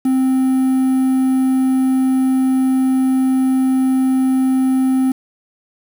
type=tone with quantisation; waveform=triangle; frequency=261.6 Hz; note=C4; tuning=in tune; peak=-10 dBFS; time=0.05-5.12 s; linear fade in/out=5 ms; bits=6; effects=none